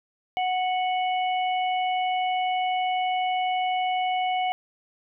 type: harmonic tone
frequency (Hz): 738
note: F#5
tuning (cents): -5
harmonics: 1 / 3 / 4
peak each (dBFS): -23 / -33 / -35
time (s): 0.37-4.52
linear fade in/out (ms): 0
effects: none